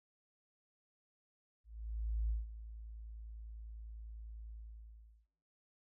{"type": "tone with ADSR envelope", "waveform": "sine", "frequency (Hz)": 55, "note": "A1", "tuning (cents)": 0, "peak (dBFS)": -31, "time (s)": [1.64, 5.27], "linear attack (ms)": 660, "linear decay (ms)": 160, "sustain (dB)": -15, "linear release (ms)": 750, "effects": ["noise-tail reverb RT60 0.9 s tail -26 dB re dry", "tanh soft clip ceiling -27 dBFS"]}